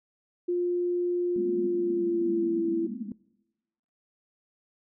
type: tone with pitch glide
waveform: sine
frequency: 352.9 to 333.5 Hz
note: F4 to E4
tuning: +18 to +20 cents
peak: -24 dBFS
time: 0.48-2.87 s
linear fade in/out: 10 ms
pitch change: -98 cents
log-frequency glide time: 1.57-2.71 s
type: band-pass noise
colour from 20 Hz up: pink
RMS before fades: -36 dBFS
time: 1.36-3.12 s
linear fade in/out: 2 ms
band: 200 to 270 Hz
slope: 96 dB/octave
effects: noise-tail reverb RT60 1.0 s tail -22 dB re dry